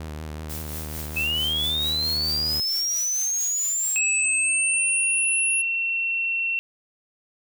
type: tone with vibrato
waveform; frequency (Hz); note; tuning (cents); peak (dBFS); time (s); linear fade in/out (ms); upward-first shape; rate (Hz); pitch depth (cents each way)
sawtooth; 77.2; D#2; -13; -28; 0-2.6; 0; sine; 5.4; 46
type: noise with tremolo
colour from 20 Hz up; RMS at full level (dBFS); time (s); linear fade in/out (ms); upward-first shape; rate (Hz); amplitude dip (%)
blue; -34; 0.49-4; 10; triangle; 4.5; 60
type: linear sweep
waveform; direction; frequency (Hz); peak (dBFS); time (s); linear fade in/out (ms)
sine; up; 2577 to 10548; -22; 1.16-5.62; 10
type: tone with pitch glide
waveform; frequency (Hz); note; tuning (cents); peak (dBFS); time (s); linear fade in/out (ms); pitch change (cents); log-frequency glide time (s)
sine; 2603 to 2714; E7 to E7; -22 to +50; -22; 3.96-6.59; 0; +72; 4.35-4.91
effects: none